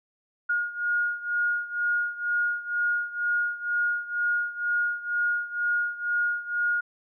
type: beating tone pair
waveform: sine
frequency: 1431 / 1433.1 Hz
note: F6 / F6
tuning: +42 / +44 cents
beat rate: 2.1 Hz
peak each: -26 / -29 dBFS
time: 0.49-6.81 s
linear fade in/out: 10 ms
effects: none